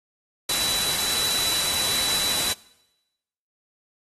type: tone in noise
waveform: sine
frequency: 3951 Hz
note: B7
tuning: in tune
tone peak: -26 dBFS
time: 0.49-2.53 s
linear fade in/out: 5 ms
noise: white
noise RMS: -25 dBFS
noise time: 0.49-2.53 s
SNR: -4 dB
effects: noise-tail reverb RT60 1.0 s tail -23 dB re dry + AAC 32 kbps